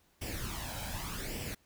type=noise with flanger; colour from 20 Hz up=pink; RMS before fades=-39 dBFS; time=0.21-1.55 s; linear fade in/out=10 ms; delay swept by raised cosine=0.37 to 1.29 ms; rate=0.85 Hz; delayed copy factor=+0.65; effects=pink hiss -69 dBFS RMS until 1.65 s